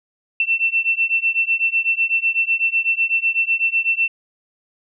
sine beating tone pair, 2686 / 2694 Hz, E7 / E7, +32 / +37 cents, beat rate 8 Hz, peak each -19 dBFS, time 0.4-4.08 s, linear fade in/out 2 ms, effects none

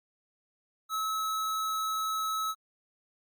square tone, 1294 Hz, E6, 32 cents flat, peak -30 dBFS, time 0.89-2.55 s, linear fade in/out 50 ms, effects Opus 48 kbps

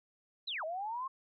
sine linear two-way sweep, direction down then up, 4161 to 610 to 1086 Hz, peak -35 dBFS, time 0.47-1.08 s, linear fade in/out 10 ms, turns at 0.64 s, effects MP3 96 kbps

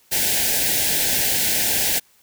white band-stop noise, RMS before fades -20 dBFS, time 0.11-2 s, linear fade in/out 20 ms, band 900 to 1500 Hz, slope 96 dB/octave, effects white hiss -57 dBFS RMS until 2.22 s

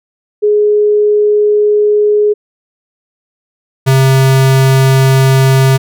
sine / square tone pair in turn, 418.3 / 133.29 Hz, G#4 / C3, +12 / +32 cents, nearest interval octave + minor sixth, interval 1980 cents, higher first, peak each -6 dBFS, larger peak neither, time 0.42-2.34 / 3.86-5.78 s, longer neither, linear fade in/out 20 ms, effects none

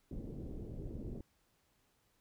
pink low-pass noise, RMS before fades -44 dBFS, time 0.11-1.21 s, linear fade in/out 2 ms, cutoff 430 Hz, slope 24 dB/octave, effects pink hiss -75 dBFS RMS until 2.2 s

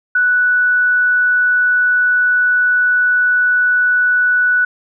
sine tone, 1480 Hz, F#6, in tune, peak -10 dBFS, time 0.15-4.65 s, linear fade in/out 5 ms, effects none

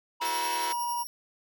triangle tone, 960 Hz, B5, 49 cents flat, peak -27 dBFS, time 0.2-1.04 s, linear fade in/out 20 ms
5% pulse chord, F# half-diminished seventh, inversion third, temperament equal with one note detuned, 329.6 / 370 / 440 / 518.1 Hz, E4 / F#4 / A4 / C5, 0 / 0 / 0 / -17 cents, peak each -27 dBFS, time 0.21-0.73 s, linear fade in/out 10 ms
5% pulse tone with tremolo, 5588 Hz, F8, in tune, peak -28 dBFS, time 0.25-1.07 s, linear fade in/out 0 ms, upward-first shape sine, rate 11 Hz, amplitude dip 50%
effects none

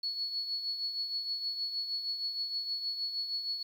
sine tone with tremolo, 4390 Hz, C#8, 18 cents flat, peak -30 dBFS, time 0.03-3.63 s, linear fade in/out 5 ms, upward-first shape triangle, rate 6.4 Hz, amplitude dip 60%, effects 10-bit

